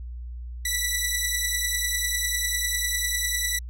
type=beating tone pair; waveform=10% pulse; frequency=1961 / 1971 Hz; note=B6 / B6; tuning=-13 / -4 cents; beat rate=10 Hz; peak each=-18 dBFS; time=0.65-3.59 s; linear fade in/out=5 ms; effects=added 60 Hz sine -33 dBFS peak until 3.69 s